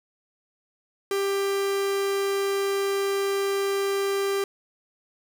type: tone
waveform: 45% pulse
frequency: 395 Hz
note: G4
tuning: 13 cents sharp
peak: -23 dBFS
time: 1.11-4.44 s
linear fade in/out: 2 ms
effects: none